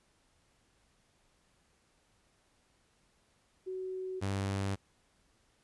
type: tone pair in turn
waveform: sine / sawtooth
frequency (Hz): 373.9 / 98.12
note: F#4 / G2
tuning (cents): +18 / +2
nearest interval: octave + major seventh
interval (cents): 2316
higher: first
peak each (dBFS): -36 / -28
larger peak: second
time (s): 3.66-4.21 / 4.21-4.76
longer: neither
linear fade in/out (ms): 20
effects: pink hiss -71 dBFS RMS until 5.63 s + resampled to 24000 Hz